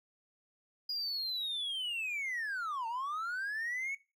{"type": "linear two-way sweep", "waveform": "triangle", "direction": "down then up", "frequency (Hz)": [4915, 888, 2233], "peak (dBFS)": -32, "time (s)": [0.89, 3.95], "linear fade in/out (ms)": 5, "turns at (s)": 2.87, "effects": ["noise-tail reverb RT60 0.3 s tail -20 dB re dry", "tanh soft clip ceiling -28 dBFS"]}